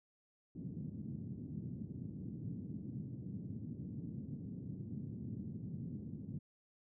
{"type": "band-pass noise", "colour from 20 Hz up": "pink", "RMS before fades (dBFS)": -45, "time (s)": [0.55, 6.39], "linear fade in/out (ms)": 5, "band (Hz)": [110, 250], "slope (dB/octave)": 24, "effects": []}